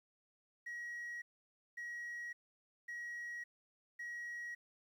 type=tone bursts; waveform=sine; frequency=1905 Hz; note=A#6; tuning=37 cents sharp; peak=-40 dBFS; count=4; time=0.66-4.55 s; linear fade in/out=10 ms; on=560 ms; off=550 ms; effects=tanh soft clip ceiling -41 dBFS + 12-bit